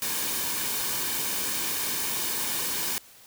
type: noise with comb filter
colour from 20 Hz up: white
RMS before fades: -29 dBFS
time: 0.02-2.98 s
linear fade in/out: 0 ms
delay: 1.5 ms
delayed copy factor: -0.5
effects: white hiss -52 dBFS RMS until 3.26 s